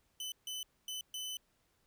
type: tone bursts at uneven times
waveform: sawtooth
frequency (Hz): 3020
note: F#7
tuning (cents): +35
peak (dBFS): -36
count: 4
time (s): 0.2-0.32 / 0.47-0.63 / 0.88-1.01 / 1.14-1.37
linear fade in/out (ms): 2
effects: pink hiss -75 dBFS RMS until 1.86 s